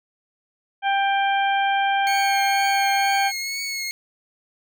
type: harmonic tone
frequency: 790 Hz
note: G5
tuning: 13 cents sharp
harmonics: 1 / 2 / 3 / 4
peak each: -19 / -25 / -29 / -31 dBFS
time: 0.82-3.32 s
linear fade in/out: 50 ms
type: tone with vibrato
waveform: 20% pulse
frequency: 2190 Hz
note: C#7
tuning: 22 cents flat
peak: -21 dBFS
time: 2.07-3.91 s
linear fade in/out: 0 ms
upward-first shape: triangle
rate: 2.1 Hz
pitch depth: 34 cents each way
effects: none